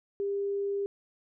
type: tone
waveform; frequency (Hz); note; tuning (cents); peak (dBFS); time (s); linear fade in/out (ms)
sine; 400; G4; +35; -28; 0.2-0.86; 0
effects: none